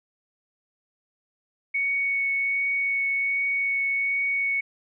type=tone with vibrato; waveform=sine; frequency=2224 Hz; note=C#7; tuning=5 cents sharp; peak=-22 dBFS; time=1.74-4.61 s; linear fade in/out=10 ms; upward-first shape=triangle; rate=1.3 Hz; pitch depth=9 cents each way; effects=none